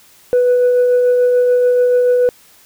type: tone with tremolo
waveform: sine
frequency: 493.9 Hz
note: B4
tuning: in tune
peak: -6 dBFS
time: 0.33-2.29 s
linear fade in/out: 0 ms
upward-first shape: triangle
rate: 6.9 Hz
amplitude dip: 30%
effects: tanh soft clip ceiling -7 dBFS + white hiss -47 dBFS RMS until 2.65 s